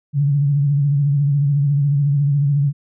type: tone with vibrato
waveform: sine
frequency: 142.6 Hz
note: C#3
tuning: 49 cents sharp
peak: -13 dBFS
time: 0.13-2.73 s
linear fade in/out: 50 ms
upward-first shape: triangle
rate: 14 Hz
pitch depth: 74 cents each way
effects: none